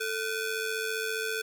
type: ring-modulated tone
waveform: sawtooth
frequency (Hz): 979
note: B5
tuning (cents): -15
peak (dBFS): -23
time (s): 0-1.42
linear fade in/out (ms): 10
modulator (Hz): 537
effects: none